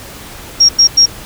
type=tone bursts; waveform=sine; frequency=5588 Hz; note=F8; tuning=in tune; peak=-3 dBFS; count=3; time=0.6-1.06 s; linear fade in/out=10 ms; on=90 ms; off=95 ms; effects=pink hiss -31 dBFS RMS until 1.25 s